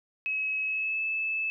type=tone with pitch glide; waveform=sine; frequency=2565 to 2616 Hz; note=E7 to E7; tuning=-48 to -14 cents; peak=-27 dBFS; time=0.26-1.5 s; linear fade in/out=0 ms; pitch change=+34 cents; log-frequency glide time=0.63-1.03 s; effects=none